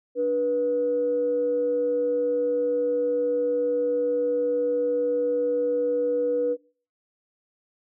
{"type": "tone pair together", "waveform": "sine", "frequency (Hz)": [293.7, 487], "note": ["D4", "B4"], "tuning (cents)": [0, -24], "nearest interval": "major sixth", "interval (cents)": 876, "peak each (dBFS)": [-30, -21], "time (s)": [0.15, 6.57], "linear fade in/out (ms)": 50, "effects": ["noise-tail reverb RT60 0.4 s tail -22 dB re dry", "tanh soft clip ceiling -14 dBFS"]}